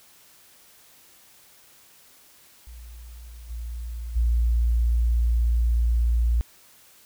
sine tone with level steps, 58.27 Hz, A#1, in tune, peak -39 / -30 / -18 dBFS, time 2.67-6.41 s, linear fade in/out 0 ms, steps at 3.49 / 4.15 s, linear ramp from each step 20 ms, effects white hiss -54 dBFS RMS until 7.05 s

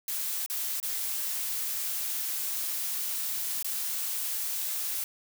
blue noise with dropouts, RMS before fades -32 dBFS, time 0.08-5.04 s, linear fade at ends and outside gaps 2 ms, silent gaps 0.462-0.499 / 0.801-0.828 / 3.627-3.645 s, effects none

